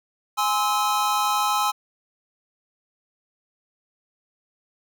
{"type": "chord", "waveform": "square", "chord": "Ab augmented", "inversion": "none", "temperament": "just", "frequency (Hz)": [830.6, 1038.3, 1297.8], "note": ["Ab5", "C6", "E6"], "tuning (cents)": [0, -14, -27], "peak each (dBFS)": [-25, -26, -25], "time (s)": [0.37, 1.72], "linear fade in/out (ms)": 20, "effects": []}